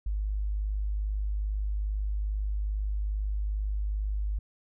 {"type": "tone", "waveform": "sine", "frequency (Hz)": 51.2, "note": "G#1", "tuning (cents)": -24, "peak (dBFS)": -27, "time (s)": [0.06, 4.39], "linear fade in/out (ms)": 5, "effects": []}